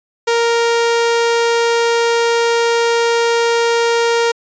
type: tone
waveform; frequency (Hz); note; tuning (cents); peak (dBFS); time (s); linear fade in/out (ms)
sawtooth; 466.2; A#4; 0; -8; 0.27-4.32; 10
effects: resampled to 16000 Hz